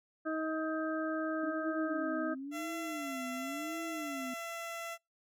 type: harmonic tone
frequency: 315.9 Hz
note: D#4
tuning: 26 cents sharp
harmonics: 1 / 2 / 4 / 5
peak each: -35 / -38 / -41 / -42 dBFS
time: 0.25-2.35 s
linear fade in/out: 20 ms
type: tone with vibrato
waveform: sine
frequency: 287.2 Hz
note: D4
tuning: 39 cents flat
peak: -39 dBFS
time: 1.43-4.34 s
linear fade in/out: 5 ms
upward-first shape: sine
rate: 0.94 Hz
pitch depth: 220 cents each way
type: tone with pitch glide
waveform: 15% pulse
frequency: 677 to 672.7 Hz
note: E5 to E5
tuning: +46 to +35 cents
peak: -33 dBFS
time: 2.51-4.98 s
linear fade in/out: 50 ms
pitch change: -11 cents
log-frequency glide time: 2.63-4.62 s
effects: noise-tail reverb RT60 0.2 s tail -26 dB re dry